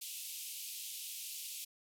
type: band-pass noise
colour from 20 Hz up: white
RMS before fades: -45 dBFS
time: 0.01-1.65 s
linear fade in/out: 10 ms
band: 2500 to 15000 Hz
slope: 48 dB/octave
effects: none